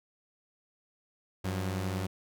sawtooth tone pair together, 95.2 / 179.9 Hz, F#2 / F#3, +50 / -48 cents, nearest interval major seventh, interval 1102 cents, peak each -28 / -34 dBFS, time 1.44-2.07 s, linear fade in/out 10 ms, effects none

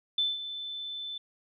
sine tone with ADSR envelope, 3523 Hz, A7, 1 cent sharp, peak -23 dBFS, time 0.18-1.18 s, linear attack 4 ms, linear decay 190 ms, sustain -12 dB, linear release 5 ms, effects none

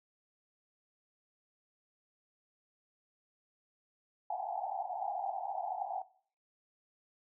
pink band-pass noise, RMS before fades -38 dBFS, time 4.3-6.02 s, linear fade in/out 5 ms, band 700 to 850 Hz, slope 96 dB/octave, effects noise-tail reverb RT60 0.5 s tail -19 dB re dry

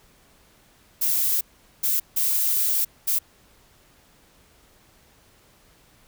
violet noise bursts at uneven times, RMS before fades -22 dBFS, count 4, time 1.01-1.41 / 1.83-2 / 2.16-2.85 / 3.07-3.19 s, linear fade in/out 10 ms, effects pink hiss -57 dBFS RMS until 6.07 s

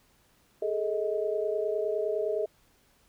sine tone cluster, 412.9 / 442.6 / 631 Hz, G#4 / A4 / D#5, -10 / +10 / +24 cents, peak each -31 dBFS, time 0.62-2.46 s, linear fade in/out 5 ms, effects pink hiss -65 dBFS RMS until 3.08 s

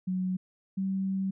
sine tone pair in turn, 185 / 192.1 Hz, F#3 / G3, 0 / -35 cents, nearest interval minor second, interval 65 cents, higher second, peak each -27 dBFS, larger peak neither, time 0.07-0.37 / 0.77-1.31 s, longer second, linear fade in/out 10 ms, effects none

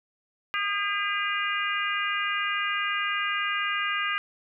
harmonic tone with a mistuned harmonic, 403.3 Hz, G4, 49 cents sharp, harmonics 3 / 4 / 5 / 6 / 7, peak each -30 / -31 / -32 / -33 / -33 dBFS, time 0.54-4.18 s, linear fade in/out 0 ms, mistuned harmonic 3, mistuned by +26 cents, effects none

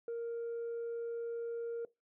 sine tone, 466.2 Hz, A#4, in tune, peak -34 dBFS, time 0.08-1.85 s, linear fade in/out 2 ms, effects noise-tail reverb RT60 0.2 s tail -21 dB re dry + tanh soft clip ceiling -35 dBFS

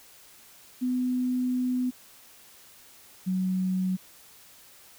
sine tone pair in turn, 251.5 / 186.19 Hz, B3 / F#3, +32 / +11 cents, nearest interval perfect fourth, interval 521 cents, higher first, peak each -24 dBFS, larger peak neither, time 0.81-1.91 / 3.26-3.97 s, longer first, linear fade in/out 20 ms, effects white hiss -53 dBFS RMS until 4.98 s

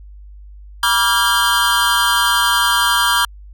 square tone cluster, 965 / 1165 / 1388 / 1612 / 3171 Hz, B5 / D6 / F6 / G6 / G7, -40 / -14 / -11 / +48 / +19 cents, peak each -20 dBFS, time 0.83-3.25 s, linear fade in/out 2 ms, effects added 50 Hz sine -35 dBFS peak until 3.53 s

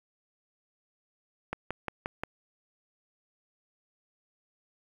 click train, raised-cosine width 0.5 ms, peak -17 dBFS, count 5, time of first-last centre 1.53-2.235 s, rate 5.67 Hz, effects 8-bit

